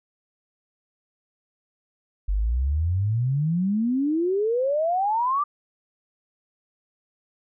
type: exponential sweep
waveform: sine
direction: up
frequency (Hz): 46.25 to 1200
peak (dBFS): -20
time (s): 2.28-5.44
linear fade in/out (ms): 10
effects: none